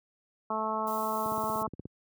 harmonic tone, 218.3 Hz, A3, 13 cents flat, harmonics 1 / 2 / 3 / 4 / 5 / 6, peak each -38 / -39 / -36 / -34 / -33 / -38 dBFS, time 0.5-1.67 s, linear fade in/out 5 ms
violet noise, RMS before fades -43 dBFS, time 0.87-1.63 s, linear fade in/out 2 ms
click train, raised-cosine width 3 ms, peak -26 dBFS, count 11, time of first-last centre 1.26-1.855 s, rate 16.8 Hz
effects high-pass 100 Hz 12 dB/octave

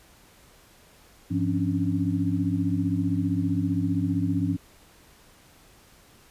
sine tone cluster, 101 / 172.5 / 270 / 285.3 Hz, G#2 / F3 / C#4 / C#4, -48 / -21 / -45 / +50 cents, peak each -28 dBFS, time 1.3-4.57 s, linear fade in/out 20 ms, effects pink hiss -55 dBFS RMS until 6.3 s + resampled to 32000 Hz

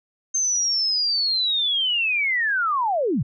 sine linear sweep, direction down, 6320 to 97.4 Hz, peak -19 dBFS, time 0.34-3.23 s, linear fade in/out 10 ms, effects none

